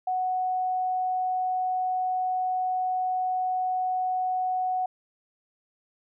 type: tone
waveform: sine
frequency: 740 Hz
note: F#5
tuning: in tune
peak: -24 dBFS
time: 0.07-4.86 s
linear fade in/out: 5 ms
effects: none